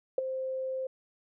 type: tone with ADSR envelope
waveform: sine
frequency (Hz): 523.3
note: C5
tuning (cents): 0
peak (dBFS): -20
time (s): 0.18-0.87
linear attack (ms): 3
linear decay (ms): 13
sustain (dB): -11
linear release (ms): 5
effects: none